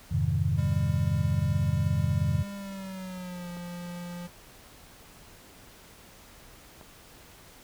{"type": "chord", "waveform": "sine", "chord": "F minor seventh", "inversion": "none", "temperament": "equal with one note detuned", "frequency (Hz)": [87.31, 103.83, 132.79, 155.56], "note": ["F2", "Ab2", "C3", "Eb3"], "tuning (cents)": [0, 0, 26, 0], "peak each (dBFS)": -29, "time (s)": [0.11, 2.43], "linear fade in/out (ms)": 10}
{"type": "tone with pitch glide", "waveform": "square", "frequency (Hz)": [200, 175.12], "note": ["G3", "F3"], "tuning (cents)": [35, 5], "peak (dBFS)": -37, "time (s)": [0.57, 4.28], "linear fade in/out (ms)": 20, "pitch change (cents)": -230, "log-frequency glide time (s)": [2.55, 3.49]}
{"type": "clicks", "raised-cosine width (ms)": 1, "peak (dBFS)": -33, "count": 2, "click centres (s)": [3.569, 6.812]}
{"effects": ["pink hiss -52 dBFS RMS until 7.63 s"]}